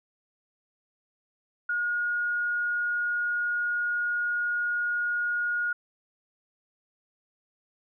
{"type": "tone", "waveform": "sine", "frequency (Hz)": 1437, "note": "F6", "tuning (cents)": 49, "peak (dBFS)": -25, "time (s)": [1.69, 5.73], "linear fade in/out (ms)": 5, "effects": []}